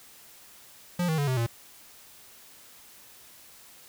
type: tone with pitch steps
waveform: square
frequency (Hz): 176.5 / 159.07 / 143.36 / 129.21 / 116.45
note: F3 / D#3 / D3 / C3 / A#2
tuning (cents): +19 / +39 / -41 / -21 / -1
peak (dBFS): -25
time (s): 0.99-1.465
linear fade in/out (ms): 5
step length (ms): 95
effects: white hiss -52 dBFS RMS until 3.88 s